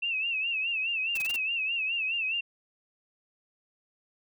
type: tone with vibrato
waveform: sine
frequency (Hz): 2661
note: E7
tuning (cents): +16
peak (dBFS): -27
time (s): 0.02-2.41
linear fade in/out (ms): 10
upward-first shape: sine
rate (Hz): 4.8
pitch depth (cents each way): 95
type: noise bursts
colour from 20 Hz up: white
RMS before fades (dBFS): -39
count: 5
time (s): 1.15-1.363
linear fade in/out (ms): 5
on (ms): 25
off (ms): 22
effects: none